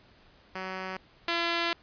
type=tone pair in turn; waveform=5% pulse; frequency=187.8 / 339.4 Hz; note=F#3 / F4; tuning=+26 / -49 cents; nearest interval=minor seventh; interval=1025 cents; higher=second; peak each=-23 / -15 dBFS; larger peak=second; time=0.55-0.97 / 1.28-1.73 s; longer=second; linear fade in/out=2 ms; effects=pink hiss -59 dBFS RMS until 1.82 s + resampled to 11025 Hz